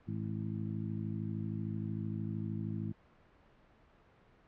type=harmonic tone with a mistuned harmonic; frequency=53.1 Hz; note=G#1; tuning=39 cents sharp; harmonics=2 / 3 / 4 / 5 / 6; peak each=-39 / -41 / -40 / -49 / -46 dBFS; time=0.07-2.93 s; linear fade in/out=20 ms; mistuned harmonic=6; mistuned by=+51 cents; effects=pink hiss -64 dBFS RMS until 4.47 s + low-pass 2000 Hz 12 dB/octave